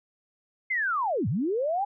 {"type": "linear two-way sweep", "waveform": "sine", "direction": "down then up", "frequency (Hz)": [2135, 93, 830], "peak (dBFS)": -24, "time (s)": [0.7, 1.85], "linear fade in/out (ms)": 10, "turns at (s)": 1.28, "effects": []}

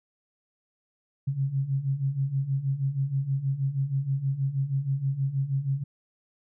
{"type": "beating tone pair", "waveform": "sine", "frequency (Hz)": [132.8, 139.1], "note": ["C3", "C#3"], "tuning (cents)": [26, 6], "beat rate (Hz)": 6.3, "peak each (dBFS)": [-30, -26], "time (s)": [1.27, 5.84], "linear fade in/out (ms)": 10, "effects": []}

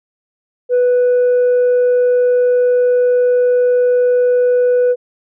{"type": "tone", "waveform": "sine", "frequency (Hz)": 493.9, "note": "B4", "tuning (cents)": 0, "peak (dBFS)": -7, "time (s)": [0.69, 4.96], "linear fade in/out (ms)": 50, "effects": ["tanh soft clip ceiling -8 dBFS"]}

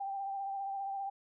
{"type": "tone with vibrato", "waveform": "sine", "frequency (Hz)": 787, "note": "G5", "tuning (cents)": 7, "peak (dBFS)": -35, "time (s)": [0, 1.1], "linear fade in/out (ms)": 10, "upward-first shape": "triangle", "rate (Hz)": 15, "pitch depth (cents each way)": 31, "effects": []}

